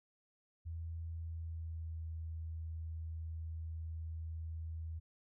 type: tone with pitch glide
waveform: sine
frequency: 82.41 to 80.9 Hz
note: E2 to E2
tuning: 0 to -32 cents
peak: -40 dBFS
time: 0.65-5 s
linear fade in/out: 20 ms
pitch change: -32 cents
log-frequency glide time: 1.08-2.05 s
effects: none